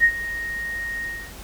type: tone with ADSR envelope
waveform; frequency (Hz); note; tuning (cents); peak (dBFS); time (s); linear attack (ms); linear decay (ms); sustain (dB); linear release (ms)
sine; 1864.7; A#6; 0; -10; 0-1.33; 39; 70; -16; 280
effects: added 50 Hz sine -41 dBFS peak until 1.43 s + pink hiss -41 dBFS RMS until 1.43 s